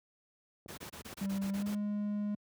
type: clicks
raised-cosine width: 2 ms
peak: -36 dBFS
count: 6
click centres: 0.661 / 0.705 / 0.829 / 1.009 / 1.063 / 1.129 s
type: noise bursts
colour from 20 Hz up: pink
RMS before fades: -46 dBFS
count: 9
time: 0.68-1.753 s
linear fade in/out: 10 ms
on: 97 ms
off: 25 ms
type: tone with pitch glide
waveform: triangle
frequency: 196 to 206.9 Hz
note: G3 to G#3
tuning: 0 to -6 cents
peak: -30 dBFS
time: 1.21-2.35 s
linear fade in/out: 5 ms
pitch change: +94 cents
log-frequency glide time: 1.5-1.7 s
effects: high-pass 80 Hz 12 dB/octave